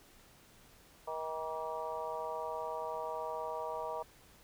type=harmonic tone with a mistuned harmonic; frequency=158.8 Hz; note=D#3; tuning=36 cents sharp; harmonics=3 / 4 / 5 / 6 / 7; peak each=-43 / -41 / -46 / -41 / -46 dBFS; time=1.07-4.03 s; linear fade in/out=10 ms; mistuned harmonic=7; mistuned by=+72 cents; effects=pink hiss -61 dBFS RMS until 4.43 s